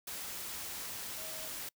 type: tone in noise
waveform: sine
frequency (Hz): 635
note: D#5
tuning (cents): +35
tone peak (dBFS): -51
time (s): 1.17-1.48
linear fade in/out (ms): 5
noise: white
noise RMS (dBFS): -42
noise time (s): 0.07-1.69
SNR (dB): -12
effects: noise-tail reverb RT60 0.1 s tail -26 dB re dry